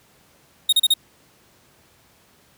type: tone bursts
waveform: 45% pulse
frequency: 3729 Hz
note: A#7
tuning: in tune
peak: -13 dBFS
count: 4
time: 0.69-0.939 s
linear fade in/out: 5 ms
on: 36 ms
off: 35 ms
effects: pink hiss -56 dBFS RMS until 2.57 s + high-pass 80 Hz 12 dB/octave